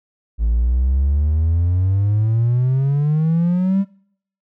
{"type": "exponential sweep", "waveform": "triangle", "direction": "up", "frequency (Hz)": [53.9, 200], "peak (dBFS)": -11, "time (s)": [0.38, 3.85], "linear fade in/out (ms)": 50, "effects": ["noise-tail reverb RT60 0.6 s tail -22 dB re dry", "tanh soft clip ceiling -8 dBFS"]}